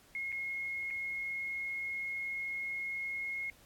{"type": "tone with dropouts", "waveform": "sine", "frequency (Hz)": 2159, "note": "C#7", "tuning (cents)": -46, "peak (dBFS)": -35, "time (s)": [0.15, 3.5], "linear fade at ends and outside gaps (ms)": 1, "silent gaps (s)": [[0.32, 0.325], [0.904, 0.908]], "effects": ["pink hiss -62 dBFS RMS until 3.65 s", "AAC 64 kbps"]}